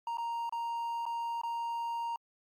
triangle tone with dropouts, 932.3 Hz, A#5, in tune, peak -31 dBFS, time 0.07-2.16 s, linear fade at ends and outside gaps 2 ms, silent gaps 0.172-0.182 / 0.494-0.524 / 1.055-1.063 / 1.415-1.434 s, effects Opus 48 kbps

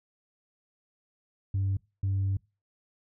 sine tone bursts at uneven times, 97.2 Hz, G2, 14 cents flat, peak -23 dBFS, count 2, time 1.54-1.77 / 2.03-2.37 s, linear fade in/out 5 ms, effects noise-tail reverb RT60 0.3 s tail -25 dB re dry + tanh soft clip ceiling -23 dBFS

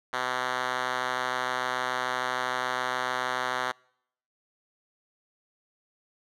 5% pulse tone with band-pass filter, 126.8 Hz, B2, 46 cents sharp, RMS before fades -30 dBFS, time 0.13-3.72 s, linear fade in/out 10 ms, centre 1700 Hz, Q 0.77, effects noise-tail reverb RT60 0.7 s tail -26 dB re dry

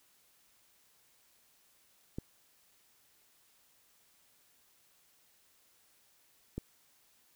clicks, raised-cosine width 3 ms, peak -24 dBFS, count 2, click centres 2.185 / 6.58 s, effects white hiss -68 dBFS RMS until 7.35 s

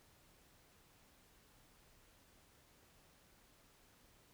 silence, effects pink hiss -68 dBFS RMS until 4.33 s

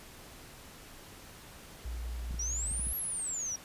sine tone, 58.8 Hz, A#1, 16 cents sharp, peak -35 dBFS, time 1.85-2.93 s, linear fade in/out 5 ms
clicks, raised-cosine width 5 ms, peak -30 dBFS, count 5, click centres 2.31 / 2.344 / 2.715 / 2.796 / 2.87 s
sine exponential two-way sweep, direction up then down, 5600 to 11690 to 5600 Hz, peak -33 dBFS, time 2.39-3.56 s, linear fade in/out 5 ms, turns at 2.96 s
effects pink hiss -51 dBFS RMS until 3.64 s + resampled to 32000 Hz

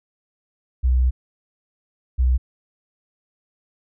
sine tone pair in turn, 63 / 63 Hz, B1 / B1, +35 / +35 cents, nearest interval unison, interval 0 cents, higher neither, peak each -14 dBFS, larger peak neither, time 0.83-1.11 / 2.18-2.38 s, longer first, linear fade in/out 20 ms, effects none

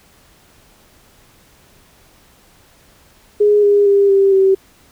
sine tone with pitch steps, 415.3 / 407.5 / 399.8 / 392.2 / 384.8 Hz, G#4 / G#4 / G4 / G4 / G4, 0 / -33 / +34 / +1 / -32 cents, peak -8 dBFS, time 3.4-4.55 s, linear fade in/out 10 ms, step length 230 ms, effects pink hiss -50 dBFS RMS until 4.91 s

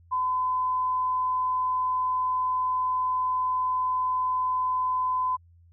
sine tone, 1015 Hz, B5, 47 cents sharp, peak -23 dBFS, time 0.11-5.37 s, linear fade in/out 20 ms, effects added 85 Hz sine -53 dBFS peak until 5.72 s

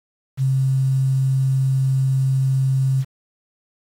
sine tone with quantisation, 133.2 Hz, C3, 31 cents sharp, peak -15 dBFS, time 0.37-3.05 s, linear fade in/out 50 ms, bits 7, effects AAC 48 kbps

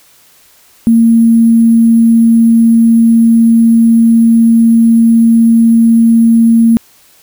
sine tone with sample-and-hold, 229 Hz, A#3, 31 cents flat, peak -3 dBFS, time 0.87-6.77 s, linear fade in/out 0 ms, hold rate 11025 Hz, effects white hiss -45 dBFS RMS until 7.22 s

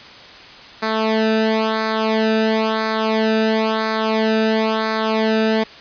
sawtooth tone with flanger, 220 Hz, A3, in tune, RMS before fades -18 dBFS, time 0.82-5.64 s, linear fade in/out 10 ms, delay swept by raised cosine 0.33 to 0.95 ms, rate 0.98 Hz, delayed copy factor -0.85, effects white hiss -39 dBFS RMS until 5.8 s + resampled to 11025 Hz

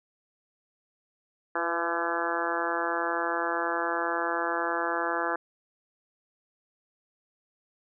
harmonic tone with a mistuned harmonic, 169.5 Hz, E3, 49 cents sharp, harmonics 2 / 3 / 4 / 5 / 6 / 7 / 8 / 9 / 10, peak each -35 / -35 / -35 / -35 / -35 / -35 / -35 / -35 / -35 dBFS, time 1.55-5.36 s, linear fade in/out 5 ms, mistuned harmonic 3, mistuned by -26 cents, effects none

